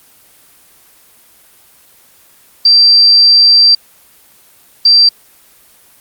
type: tone bursts at uneven times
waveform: sine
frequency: 4699 Hz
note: D8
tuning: in tune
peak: -3 dBFS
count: 2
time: 2.65-3.75 / 4.85-5.09 s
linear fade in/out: 5 ms
effects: white hiss -45 dBFS RMS until 6 s + Opus 24 kbps